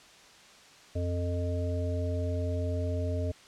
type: harmonic tone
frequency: 88 Hz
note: F2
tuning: 14 cents sharp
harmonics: 1 / 3 / 5 / 7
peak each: -29 / -38 / -39 / -37 dBFS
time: 0.95-3.32 s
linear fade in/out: 10 ms
effects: white hiss -54 dBFS RMS until 3.47 s + low-pass 6000 Hz 12 dB/octave